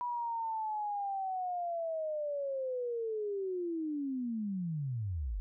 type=linear sweep; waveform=sine; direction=down; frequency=980 to 42.49 Hz; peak=-33 dBFS; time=0.01-5.4 s; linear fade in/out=0 ms; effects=none